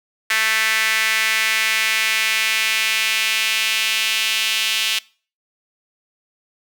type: tone with high-pass filter sweep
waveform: sawtooth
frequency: 220 Hz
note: A3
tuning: in tune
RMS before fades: -19 dBFS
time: 0.3-4.99 s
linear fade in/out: 5 ms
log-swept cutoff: 1900 to 2900 Hz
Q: 2.7
effects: noise-tail reverb RT60 0.4 s tail -23 dB re dry